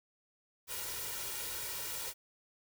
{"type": "noise with comb filter", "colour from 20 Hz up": "white", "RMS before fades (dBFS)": -40, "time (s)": [0.67, 2.14], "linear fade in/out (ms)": 50, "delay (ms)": 2.1, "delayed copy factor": 0.65, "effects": []}